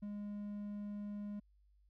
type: tone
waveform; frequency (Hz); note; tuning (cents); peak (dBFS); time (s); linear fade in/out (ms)
triangle; 205.9; G#3; -15; -39; 0.02-1.4; 10
effects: added 50 Hz sine -66 dBFS peak until 1.89 s